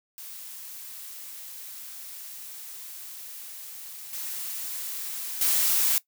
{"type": "noise with level steps", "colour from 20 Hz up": "blue", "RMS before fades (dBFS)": [-41, -34, -23], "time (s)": [0.18, 5.98], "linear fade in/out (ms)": 0, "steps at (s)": [4.13, 5.41], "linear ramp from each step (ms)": 2, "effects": ["noise-tail reverb RT60 0.1 s tail -19 dB re dry"]}